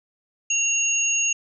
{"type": "tone pair together", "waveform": "sine", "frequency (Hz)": [2767, 6590], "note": ["F7", "G#8"], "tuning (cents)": [-17, -14], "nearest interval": "octave + minor third", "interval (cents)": 1503, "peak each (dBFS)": [-23, -21], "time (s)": [0.5, 1.33], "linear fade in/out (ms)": 5, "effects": []}